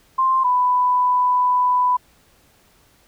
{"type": "tone pair in turn", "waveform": "sine", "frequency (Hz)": [1049, 994.7], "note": ["C6", "B5"], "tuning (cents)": [4, 12], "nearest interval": "minor second", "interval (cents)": 92, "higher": "first", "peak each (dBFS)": -14, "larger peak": "neither", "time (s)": [[0.18, 0.44], [0.44, 1.97]], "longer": "second", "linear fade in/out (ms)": 10, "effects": ["pink hiss -56 dBFS RMS until 3.07 s"]}